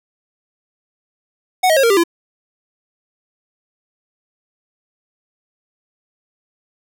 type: tone with pitch steps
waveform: square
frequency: 740 / 633.1 / 541.7 / 463.5 / 396.6 / 339.3 Hz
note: F#5 / D#5 / C#5 / A#4 / G4 / F4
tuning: 0 / +30 / -40 / -10 / +20 / -50 cents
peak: -11 dBFS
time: 1.63-2.038 s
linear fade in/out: 10 ms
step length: 68 ms
effects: none